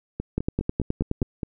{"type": "two click trains", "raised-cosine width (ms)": 3, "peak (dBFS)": [-10, -15], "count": [9, 7], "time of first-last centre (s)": [[0.38, 1.219], [0.2, 1.432]], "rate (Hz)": [9.54, 4.87], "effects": []}